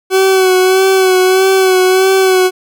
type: tone with vibrato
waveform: 40% pulse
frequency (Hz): 376.4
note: F#4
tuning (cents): +30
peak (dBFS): -6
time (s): 0.1-2.51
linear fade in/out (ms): 50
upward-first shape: sine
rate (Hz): 1.6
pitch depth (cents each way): 32
effects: none